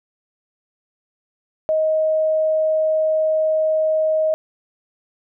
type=tone; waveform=sine; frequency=628 Hz; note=D#5; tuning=16 cents sharp; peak=-15 dBFS; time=1.69-4.34 s; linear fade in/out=0 ms; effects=none